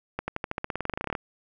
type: accelerating click train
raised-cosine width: 0.5 ms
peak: -14 dBFS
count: 20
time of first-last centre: 0.19-1.152 s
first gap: 90 ms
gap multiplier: 0.93
effects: none